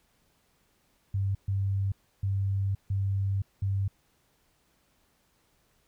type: tone bursts at uneven times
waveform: sine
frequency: 98 Hz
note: G2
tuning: in tune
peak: -25 dBFS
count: 5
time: 1.14-1.35 / 1.48-1.92 / 2.23-2.75 / 2.9-3.42 / 3.62-3.88 s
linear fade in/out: 5 ms
effects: pink hiss -69 dBFS RMS until 5.87 s